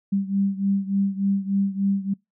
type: beating tone pair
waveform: sine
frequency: 196 / 199.4 Hz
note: G3 / G3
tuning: 0 / +30 cents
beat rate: 3.4 Hz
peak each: -22 / -25 dBFS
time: 0.12-2.14 s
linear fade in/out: 10 ms
effects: noise-tail reverb RT60 0.2 s tail -26 dB re dry